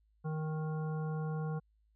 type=harmonic tone; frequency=156 Hz; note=D#3; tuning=5 cents sharp; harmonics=1 / 3 / 5 / 7 / 9; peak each=-34 / -44 / -48 / -51 / -53 dBFS; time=0.24-1.6 s; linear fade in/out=20 ms; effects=added 53 Hz sine -68 dBFS peak until 1.95 s